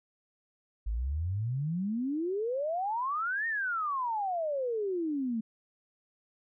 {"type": "exponential two-way sweep", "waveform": "sine", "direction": "up then down", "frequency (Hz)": [50.3, 1864.7, 216.4], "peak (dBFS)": -29, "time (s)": [0.86, 5.41], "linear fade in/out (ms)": 10, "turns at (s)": 3.47, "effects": []}